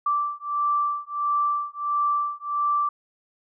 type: beating tone pair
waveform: sine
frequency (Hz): 1169 / 1170.5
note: D6 / D6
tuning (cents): -8 / -6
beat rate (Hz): 1.5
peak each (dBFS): -25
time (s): 0.06-2.89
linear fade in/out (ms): 5
effects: none